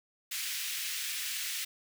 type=high-pass noise; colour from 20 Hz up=pink; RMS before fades=-36 dBFS; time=0.31-1.65 s; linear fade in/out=10 ms; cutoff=2000 Hz; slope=24 dB/octave; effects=none